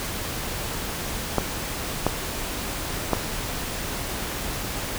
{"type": "clicks", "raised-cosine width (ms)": 1, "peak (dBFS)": -5, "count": 3, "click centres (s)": [1.383, 2.066, 3.133], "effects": ["pink hiss -30 dBFS RMS until 4.98 s"]}